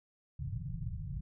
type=low-pass noise; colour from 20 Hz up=white; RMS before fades=-39 dBFS; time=0.39-1.21 s; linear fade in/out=5 ms; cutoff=170 Hz; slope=96 dB/octave; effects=none